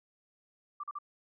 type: tone bursts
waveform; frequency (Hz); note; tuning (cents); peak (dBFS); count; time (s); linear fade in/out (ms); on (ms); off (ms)
sine; 1174.7; D6; 0; -36; 3; 0.8-0.987; 5; 35; 41
effects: none